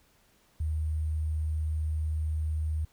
sine tone with sample-and-hold, 77.78 Hz, D#2, in tune, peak -27 dBFS, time 0.6-2.85 s, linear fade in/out 5 ms, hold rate 8820 Hz, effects pink hiss -65 dBFS RMS until 2.92 s

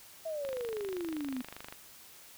sine exponential sweep, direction down, 659.3 to 246.3 Hz, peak -34 dBFS, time 0.25-1.42 s, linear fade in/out 10 ms
click train, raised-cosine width 0.3 ms, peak -27 dBFS, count 33, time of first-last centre 0.45-1.725 s, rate 25.1 Hz
effects white hiss -54 dBFS RMS until 2.37 s

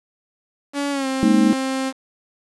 sawtooth tone with pitch glide, 283.8 to 264.8 Hz, C#4 to C4, +41 to +21 cents, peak -17 dBFS, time 0.73-1.93 s, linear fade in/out 50 ms, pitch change -120 cents, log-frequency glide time 0.91-1.07 s
sine chord, Ab suspended second, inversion none, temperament equal, 207.7 / 233.1 / 311.1 Hz, Ab3 / Bb3 / Eb4, 0 / 0 / 0 cents, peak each -17 dBFS, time 1.23-1.53 s, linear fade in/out 0 ms
effects resampled to 24000 Hz + 7-bit

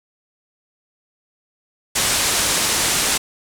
white low-pass noise, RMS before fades -19 dBFS, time 1.95-3.18 s, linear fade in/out 10 ms, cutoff 10000 Hz, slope 24 dB/octave, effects none

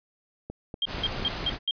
click train, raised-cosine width 2 ms, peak -23 dBFS, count 4, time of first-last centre 0.5-1.225 s, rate 4.14 Hz
sine tone bursts, 3200 Hz, G7, 35 cents sharp, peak -23 dBFS, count 5, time 0.82-1.71 s, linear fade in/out 2 ms, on 34 ms, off 180 ms
pink noise, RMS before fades -33 dBFS, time 0.86-1.59 s, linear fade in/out 50 ms
effects resampled to 11025 Hz

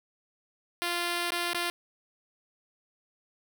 5% pulse tone with dropouts, 347.4 Hz, F4, 9 cents flat, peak -17 dBFS, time 0.82-1.7 s, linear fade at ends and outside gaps 0 ms, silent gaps 1.305-1.32 / 1.533-1.546 s, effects none

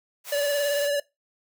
white high-pass noise, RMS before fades -37 dBFS, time 0.24-0.9 s, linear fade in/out 50 ms, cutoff 470 Hz, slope 48 dB/octave
square tone with vibrato, 575 Hz, D5, 37 cents flat, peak -23 dBFS, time 0.32-1 s, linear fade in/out 5 ms, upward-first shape triangle, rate 18 Hz, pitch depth 36 cents each way
effects noise-tail reverb RT60 0.2 s tail -20 dB re dry

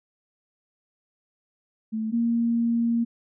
sine tone pair in turn, 220 / 233.1 Hz, A3 / A#3, 0 / 0 cents, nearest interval minor second, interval 100 cents, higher second, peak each -25 / -20 dBFS, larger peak second, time 1.92-2.12 / 2.12-3.05 s, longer second, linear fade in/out 20 ms, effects none

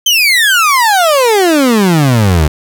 30% pulse exponential sweep, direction down, 3156 to 71.1 Hz, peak -4 dBFS, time 0.06-2.48 s, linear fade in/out 5 ms, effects none

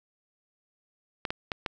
clicks, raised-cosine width 0.3 ms, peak -14 dBFS, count 4, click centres 1.252 / 1.305 / 1.518 / 1.662 s, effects none

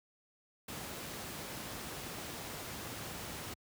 pink noise, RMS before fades -43 dBFS, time 0.68-3.54 s, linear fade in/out 5 ms, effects high-pass 80 Hz 12 dB/octave

